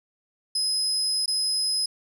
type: tone with dropouts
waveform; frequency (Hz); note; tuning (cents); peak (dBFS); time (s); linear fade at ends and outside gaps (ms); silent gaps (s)
35% pulse; 5070; D#8; +32; -20; 0.55-1.86; 5; 1.26-1.278
effects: none